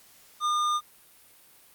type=tone with hard clipping; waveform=sine; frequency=1211 Hz; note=D#6; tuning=47 cents flat; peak=-25 dBFS; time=0.4-0.81 s; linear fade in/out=50 ms; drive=11 dB; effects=white hiss -56 dBFS RMS until 1.74 s + Opus 48 kbps